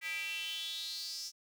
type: tone with high-pass filter sweep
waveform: square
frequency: 179.8 Hz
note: F#3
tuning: 49 cents flat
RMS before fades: -40 dBFS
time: 0.01-1.32 s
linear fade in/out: 50 ms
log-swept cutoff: 2100 to 5600 Hz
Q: 6.8
effects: none